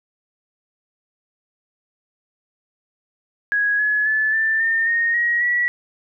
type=tone with pitch steps; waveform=sine; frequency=1661.2 / 1698.1 / 1735.7 / 1774.3 / 1813.6 / 1853.9 / 1895 / 1937.1 Hz; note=G#6 / G#6 / A6 / A6 / A#6 / A#6 / A#6 / B6; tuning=0 / +38 / -24 / +14 / -48 / -10 / +28 / -34 cents; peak=-16 dBFS; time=3.52-5.68 s; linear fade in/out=0 ms; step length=270 ms; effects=none